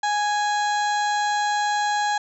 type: harmonic tone with a mistuned harmonic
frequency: 830.6 Hz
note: G#5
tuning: in tune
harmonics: 1 / 2 / 3 / 4 / 5 / 6 / 7 / 8 / 9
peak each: -21 / -27 / -41 / -36 / -34 / -47 / -46 / -37 / -41 dBFS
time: 0.03-2.18 s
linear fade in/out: 5 ms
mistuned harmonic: 5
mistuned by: -31 cents
effects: none